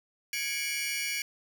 sawtooth tone cluster, 1663 / 2191 / 2344 / 2921 / 5630 Hz, G#6 / C#7 / D7 / F#7 / F8, +2 / -21 / -4 / -23 / +13 cents, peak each -38 / -32 / -31 / -37 / -36 dBFS, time 0.33-1.22 s, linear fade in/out 2 ms, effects none

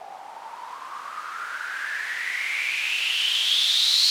violet noise with low-pass filter sweep, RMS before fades -26 dBFS, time 0-4.1 s, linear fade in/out 0 ms, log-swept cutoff 740 to 4300 Hz, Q 8.8, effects none

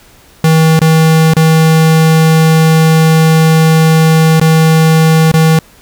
square tone with dropouts, 160 Hz, D#3, 49 cents sharp, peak -5 dBFS, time 0.44-5.59 s, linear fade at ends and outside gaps 2 ms, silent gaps 0.792-0.815 / 1.337-1.366 / 4.398-4.413 / 5.316-5.339 s, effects pink hiss -42 dBFS RMS until 5.81 s

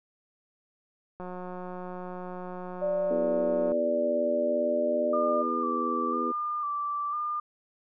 click train, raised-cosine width 1 ms, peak -26 dBFS, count 457, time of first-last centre 1.2-3.719 s, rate 181 Hz
sine tone with pitch glide, 587.3 to 599.3 Hz, D5 to D5, 0 to +35 cents, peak -25 dBFS, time 2.81-5.43 s, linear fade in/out 20 ms, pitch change +35 cents, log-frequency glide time 4.32-5.18 s
harmonic tone, 82.41 Hz, E2, in tune, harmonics 3 / 4 / 5 / 6, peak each -33 / -34 / -35 / -36 dBFS, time 3.1-6.32 s, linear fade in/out 10 ms
sine tone with vibrato, 1186 Hz, D6, 17 cents sharp, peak -28 dBFS, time 5.13-7.4 s, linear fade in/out 5 ms, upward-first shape square, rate 1 Hz, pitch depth 28 cents each way
effects none

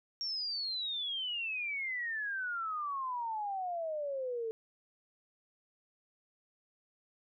sine exponential sweep, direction down, 5588 to 440 Hz, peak -34 dBFS, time 0.21-4.51 s, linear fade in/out 0 ms, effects none

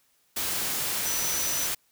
sine tone in noise, 5940 Hz, F#8, 6 cents sharp, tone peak -30 dBFS, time 1.05-1.67 s, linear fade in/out 10 ms, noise white, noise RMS -29 dBFS, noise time 0.36-1.75 s, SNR -4 dB, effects white hiss -67 dBFS RMS until 1.91 s

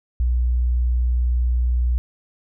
sine tone, 60.9 Hz, B1, 24 cents flat, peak -16 dBFS, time 0.2-1.98 s, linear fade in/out 0 ms, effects none

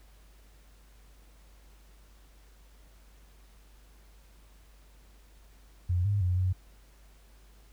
sine tone with pitch steps, 89 / 101.5 / 90 / 92.3 Hz, F2 / G#2 / F#2 / F#2, +33 / -39 / -47 / -4 cents, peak -24 dBFS, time 5.89-6.53 s, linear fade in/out 10 ms, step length 160 ms, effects added 50 Hz sine -54 dBFS peak until 7.72 s + pink hiss -63 dBFS RMS until 7.72 s

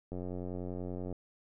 click train, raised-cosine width 2 ms, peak -27 dBFS, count 92, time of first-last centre 0.12-1.127 s, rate 90.4 Hz, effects none

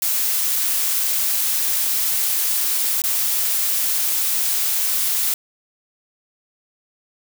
blue noise with dropouts, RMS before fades -20 dBFS, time 0.02-5.34 s, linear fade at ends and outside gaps 2 ms, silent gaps 3.019-3.038 s, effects none

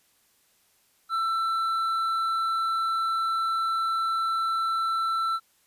triangle tone with hard clipping, 1335 Hz, E6, 22 cents sharp, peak -25 dBFS, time 1.09-5.4 s, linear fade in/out 50 ms, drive 8 dB, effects white hiss -65 dBFS RMS until 5.66 s + resampled to 32000 Hz

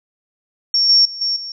sine tone with level steps, 5490 Hz, F8, 31 cents flat, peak -12 / -8 / -27 / -16 / -26 dBFS, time 0.74-1.52 s, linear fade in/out 2 ms, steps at 0.89 / 1.05 / 1.21 / 1.36 s, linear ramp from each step 5 ms, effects none

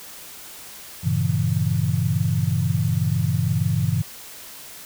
sine chord, G diminished seventh, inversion none, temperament equal, 98 / 116.54 / 138.59 / 164.81 Hz, G2 / Bb2 / Db3 / Fb3, 0 / 0 / 0 / 0 cents, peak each -24 dBFS, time 1.03-4.03 s, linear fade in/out 20 ms, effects white hiss -40 dBFS RMS until 4.85 s

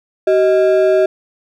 triangle ring-modulated tone, 504 Hz, B4, 35 cents sharp, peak -4 dBFS, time 0.27-1.06 s, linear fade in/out 5 ms, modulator 124 Hz, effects none

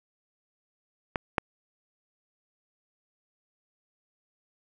clicks, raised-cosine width 0.5 ms, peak -12 / -8 dBFS, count 2, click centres 1.158 / 1.382 s, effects none

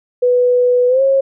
sine tone with pitch glide, 493.9 to 541.7 Hz, B4 to C#5, 0 to -40 cents, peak -9 dBFS, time 0.22-1.21 s, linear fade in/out 10 ms, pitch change +160 cents, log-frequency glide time 0.88-1.02 s, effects none

